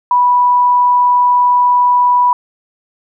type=tone; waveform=sine; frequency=983 Hz; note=B5; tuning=8 cents flat; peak=-7 dBFS; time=0.11-2.33 s; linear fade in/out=2 ms; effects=none